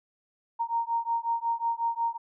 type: beating tone pair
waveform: sine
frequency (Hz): 925 / 930.5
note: A#5 / A#5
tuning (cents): -14 / -3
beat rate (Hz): 5.5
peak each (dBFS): -29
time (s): 0.59-2.18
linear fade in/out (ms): 20
effects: none